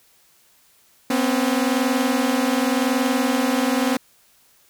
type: tone pair together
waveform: sawtooth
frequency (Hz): 247 / 267.9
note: B3 / C4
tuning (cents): 0 / +41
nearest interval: minor second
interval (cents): 141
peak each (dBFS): -17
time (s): 1.1-3.97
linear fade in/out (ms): 5
effects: white hiss -57 dBFS RMS until 4.69 s